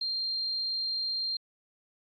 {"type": "tone", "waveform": "sine", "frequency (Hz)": 4186, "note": "C8", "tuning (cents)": 0, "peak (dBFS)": -29, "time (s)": [0.01, 1.37], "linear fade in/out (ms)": 5, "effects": ["AAC 48 kbps"]}